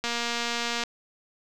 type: click train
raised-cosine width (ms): 0.2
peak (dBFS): -12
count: 189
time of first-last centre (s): 0.04-0.837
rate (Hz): 236
effects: none